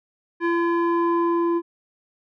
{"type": "tone with low-pass filter sweep", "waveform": "square", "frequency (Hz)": 340.1, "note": "F4", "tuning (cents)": -46, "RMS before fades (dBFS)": -21, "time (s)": [0.4, 1.62], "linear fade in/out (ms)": 50, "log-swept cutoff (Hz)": [1700, 760], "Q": 2.3, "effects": []}